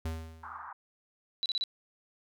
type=tone with exponential decay; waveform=square; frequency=80.8 Hz; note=E2; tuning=34 cents flat; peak=-31 dBFS; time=0.05-0.7 s; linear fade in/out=5 ms; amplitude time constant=140 ms
type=band-pass noise; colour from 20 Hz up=white; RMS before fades=-44 dBFS; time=0.43-0.73 s; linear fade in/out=5 ms; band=860 to 1400 Hz; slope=48 dB/octave
type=tone bursts; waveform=sine; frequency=3951 Hz; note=B7; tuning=in tune; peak=-28 dBFS; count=4; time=1.43-1.638 s; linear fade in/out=0 ms; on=28 ms; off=32 ms
effects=none